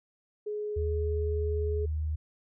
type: tone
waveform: sine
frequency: 420 Hz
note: G#4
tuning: 19 cents sharp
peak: -31 dBFS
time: 0.46-1.86 s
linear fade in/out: 10 ms
type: tone with pitch glide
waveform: sine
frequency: 77.7 to 77.03 Hz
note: D#2 to D#2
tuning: -2 to -17 cents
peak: -28 dBFS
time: 0.76-2.16 s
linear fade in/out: 10 ms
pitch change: -15 cents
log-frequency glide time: 1.57-1.86 s
effects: none